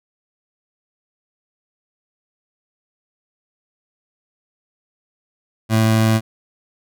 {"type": "tone", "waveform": "25% pulse", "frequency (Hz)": 110.9, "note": "A2", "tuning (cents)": 14, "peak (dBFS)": -9, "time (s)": [5.69, 6.21], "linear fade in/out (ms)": 50, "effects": []}